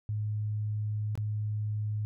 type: tone with dropouts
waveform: sine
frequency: 106 Hz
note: G#2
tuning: 36 cents sharp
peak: -29 dBFS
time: 0.09-2.05 s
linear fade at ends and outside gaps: 0 ms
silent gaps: 1.154-1.176 s
effects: none